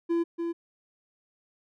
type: tone with echo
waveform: triangle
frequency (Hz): 337.7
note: E4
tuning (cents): +42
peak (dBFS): -21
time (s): 0.09-0.24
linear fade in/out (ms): 20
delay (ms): 290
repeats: 1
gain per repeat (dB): -5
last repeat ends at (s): 0.53
effects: none